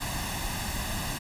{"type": "noise with comb filter", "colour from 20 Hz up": "pink", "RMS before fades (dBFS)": -32, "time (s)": [0, 1.19], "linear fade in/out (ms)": 20, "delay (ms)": 1.1, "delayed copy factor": 0.65, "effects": ["resampled to 32000 Hz"]}